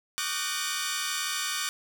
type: tone cluster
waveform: 10% pulse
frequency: 1138 / 1216 / 1460 / 1539 / 1840 Hz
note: C#6 / D#6 / F#6 / G6 / A#6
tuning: +45 / -40 / -24 / -32 / -23 cents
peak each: -27 dBFS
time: 0.18-1.69 s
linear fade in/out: 0 ms
effects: none